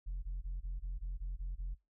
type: tone bursts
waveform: sine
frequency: 43.65 Hz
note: F1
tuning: in tune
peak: -34 dBFS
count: 9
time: 0.06-1.75 s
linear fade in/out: 20 ms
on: 170 ms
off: 20 ms
effects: noise-tail reverb RT60 0.2 s tail -22 dB re dry + tanh soft clip ceiling -35 dBFS